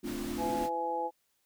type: noise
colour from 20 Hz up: pink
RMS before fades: -43 dBFS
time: 0.03-0.7 s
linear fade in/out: 50 ms
type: chord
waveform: sine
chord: D minor seventh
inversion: second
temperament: equal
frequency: 220 / 261.6 / 293.7 / 349.2 Hz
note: A3 / C4 / D4 / F4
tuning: 0 / 0 / 0 / 0 cents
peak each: -40 dBFS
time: 0.03-0.66 s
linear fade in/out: 10 ms
type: harmonic tone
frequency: 167.9 Hz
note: E3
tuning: 32 cents sharp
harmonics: 2 / 3 / 4 / 5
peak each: -41 / -36 / -42 / -32 dBFS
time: 0.37-1.11 s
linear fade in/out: 50 ms
effects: white hiss -75 dBFS RMS until 1.45 s